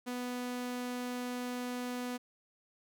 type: tone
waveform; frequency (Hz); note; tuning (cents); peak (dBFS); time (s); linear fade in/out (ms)
sawtooth; 247.2; B3; +2; -32; 0.06-2.18; 20
effects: none